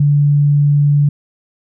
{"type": "tone", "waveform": "sine", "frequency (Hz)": 144.9, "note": "D3", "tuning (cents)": -23, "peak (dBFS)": -8, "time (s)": [0, 1.09], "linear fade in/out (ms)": 5, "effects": []}